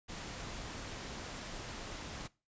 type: noise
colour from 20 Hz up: pink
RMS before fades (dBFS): -44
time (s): 0.08-2.28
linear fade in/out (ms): 20
effects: noise-tail reverb RT60 0.3 s tail -21 dB re dry + resampled to 16000 Hz